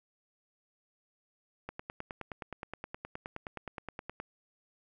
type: click train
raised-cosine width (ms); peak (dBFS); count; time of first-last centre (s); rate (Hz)
0.5; -24; 25; 1.69-4.2; 9.56
effects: none